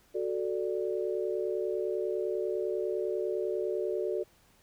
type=chord; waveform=sine; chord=D major; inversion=first; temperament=equal; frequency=370 / 440 / 587.3 Hz; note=F#4 / A4 / D5; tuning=0 / 0 / 0 cents; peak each=-32 / -33 / -36 dBFS; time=0.14-4.24 s; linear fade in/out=20 ms; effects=pink hiss -64 dBFS RMS until 4.62 s